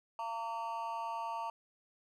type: tone with amplitude modulation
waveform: triangle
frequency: 914 Hz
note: A#5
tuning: 34 cents flat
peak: -30 dBFS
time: 0.19-1.5 s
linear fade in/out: 2 ms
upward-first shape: sine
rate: 230 Hz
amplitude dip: 100%
effects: none